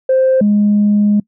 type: tone pair in turn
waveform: sine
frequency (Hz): 523.3 / 207.1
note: C5 / G#3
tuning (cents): 0 / -5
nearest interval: octave + major third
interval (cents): 1605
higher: first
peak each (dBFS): -7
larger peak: neither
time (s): 0.09-0.41 / 0.41-1.2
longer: second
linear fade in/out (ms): 5
effects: noise-tail reverb RT60 0.1 s tail -24 dB re dry + tanh soft clip ceiling -5 dBFS